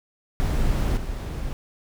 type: noise with level steps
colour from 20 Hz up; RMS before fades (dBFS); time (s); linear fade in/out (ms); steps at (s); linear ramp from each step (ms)
brown; -22 / -29; 0.4-1.53; 0; 0.97; 2
effects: none